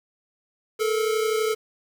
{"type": "tone pair together", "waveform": "square", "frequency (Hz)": [434.2, 466.2], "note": ["A4", "A#4"], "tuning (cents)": [-23, 0], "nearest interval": "minor second", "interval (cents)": 123, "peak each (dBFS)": [-23, -29], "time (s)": [0.79, 1.55], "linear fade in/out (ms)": 20, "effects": ["8-bit"]}